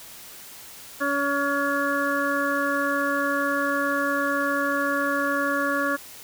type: harmonic tone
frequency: 282 Hz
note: C#4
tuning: 30 cents sharp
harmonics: 1 / 2 / 4 / 5 / 6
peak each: -28 / -28 / -28 / -28 / -28 dBFS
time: 1-5.97 s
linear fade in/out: 20 ms
effects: white hiss -43 dBFS RMS until 6.23 s